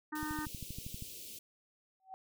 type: harmonic tone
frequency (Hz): 305.2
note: D#4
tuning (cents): -33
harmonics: 1 / 3 / 4 / 5 / 6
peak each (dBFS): -39 / -44 / -45 / -46 / -47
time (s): 0.12-0.46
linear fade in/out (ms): 10
type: band-stop noise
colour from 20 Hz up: white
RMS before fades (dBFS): -48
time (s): 0.15-1.39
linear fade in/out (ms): 5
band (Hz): 540 to 2500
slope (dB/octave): 48
type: click train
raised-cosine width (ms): 5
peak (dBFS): -31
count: 11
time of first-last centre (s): 0.23-1.024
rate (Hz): 12.6
type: tone with exponential growth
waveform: sine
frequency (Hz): 761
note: F#5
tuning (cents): +48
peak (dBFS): -40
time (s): 2-2.14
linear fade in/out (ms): 0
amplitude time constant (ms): 30
effects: none